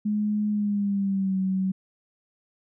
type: tone with pitch glide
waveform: sine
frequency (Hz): 210 to 189.26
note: G#3 to F#3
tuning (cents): +19 to +39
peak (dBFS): -22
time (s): 0.05-1.72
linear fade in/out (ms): 10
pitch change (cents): -180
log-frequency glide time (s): 0.5-1.38
effects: none